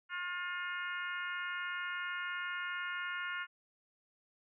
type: harmonic tone with a mistuned harmonic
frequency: 355.7 Hz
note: F4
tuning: 32 cents sharp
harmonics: 3 / 4 / 5 / 6 / 7 / 8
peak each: -45 / -39 / -44 / -46 / -52 / -48 dBFS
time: 0.09-3.47 s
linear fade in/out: 50 ms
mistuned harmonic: 3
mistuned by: +16 cents
effects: none